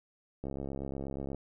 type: click train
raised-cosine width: 2 ms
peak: -25 dBFS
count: 63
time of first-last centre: 0.44-1.346 s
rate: 68.4 Hz
effects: none